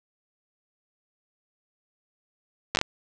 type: slowing click train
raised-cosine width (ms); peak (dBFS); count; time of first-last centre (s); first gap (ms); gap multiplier
0.2; -5; 5; 2.75-2.814; 9; 1.4
effects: resampled to 24000 Hz + 7-bit